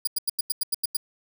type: tone bursts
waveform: 5% pulse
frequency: 4864 Hz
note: D#8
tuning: 40 cents flat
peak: -15 dBFS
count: 9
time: 0.05-0.969 s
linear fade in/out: 5 ms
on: 23 ms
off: 89 ms
effects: none